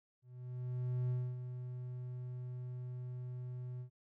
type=tone with ADSR envelope; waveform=triangle; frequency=124.8 Hz; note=B2; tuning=19 cents sharp; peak=-30 dBFS; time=0.22-3.9 s; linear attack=880 ms; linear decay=260 ms; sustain=-9 dB; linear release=94 ms; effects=none